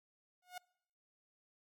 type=tone with exponential growth; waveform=sawtooth; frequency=723 Hz; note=F#5; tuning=40 cents flat; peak=-37 dBFS; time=0.42-0.58 s; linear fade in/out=5 ms; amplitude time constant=34 ms; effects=noise-tail reverb RT60 0.8 s tail -25 dB re dry + MP3 96 kbps